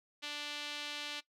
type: tone with band-pass filter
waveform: sawtooth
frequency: 293.7 Hz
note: D4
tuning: in tune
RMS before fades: -42 dBFS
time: 0.22-1.21 s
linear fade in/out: 20 ms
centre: 3400 Hz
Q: 2
effects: noise-tail reverb RT60 0.1 s tail -18 dB re dry